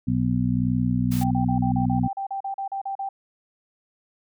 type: harmonic tone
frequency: 61.74 Hz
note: B1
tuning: in tune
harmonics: 1 / 2 / 3 / 4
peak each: -33 / -24 / -25 / -24 dBFS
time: 0.07-2.08 s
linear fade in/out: 10 ms
type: noise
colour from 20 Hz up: white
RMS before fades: -37 dBFS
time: 1.11-1.24 s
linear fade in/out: 10 ms
type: tone bursts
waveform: sine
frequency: 784 Hz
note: G5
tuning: in tune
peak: -26 dBFS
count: 14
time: 1.21-3.09 s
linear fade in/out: 5 ms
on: 99 ms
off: 38 ms
effects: none